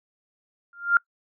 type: tone with exponential growth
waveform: sine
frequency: 1396.9 Hz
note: F6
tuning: in tune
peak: -11 dBFS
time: 0.73-0.97 s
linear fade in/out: 2 ms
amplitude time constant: 52 ms
effects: noise-tail reverb RT60 0.1 s tail -24 dB re dry